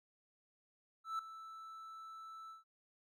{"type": "tone with ADSR envelope", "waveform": "triangle", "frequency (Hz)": 1318.5, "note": "E6", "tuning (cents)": 0, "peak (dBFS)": -33, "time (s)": [1.04, 2.64], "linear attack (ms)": 150, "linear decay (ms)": 3, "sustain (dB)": -14, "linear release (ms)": 140, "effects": []}